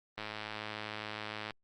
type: click train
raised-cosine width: 0.3 ms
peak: -23 dBFS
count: 143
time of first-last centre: 0.18-1.507 s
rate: 107 Hz
effects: Opus 24 kbps